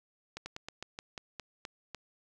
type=slowing click train; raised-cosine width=0.2 ms; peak=-23 dBFS; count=10; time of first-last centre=0.37-1.947 s; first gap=90 ms; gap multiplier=1.16; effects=none